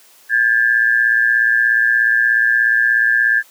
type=tone pair together; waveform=sine; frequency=1610.2 / 1727 Hz; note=G6 / A6; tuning=+46 / -33 cents; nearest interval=minor second; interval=121 cents; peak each=-14 dBFS; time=0.29-3.43 s; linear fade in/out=50 ms; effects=white hiss -48 dBFS RMS until 3.5 s + high-pass 300 Hz 12 dB/octave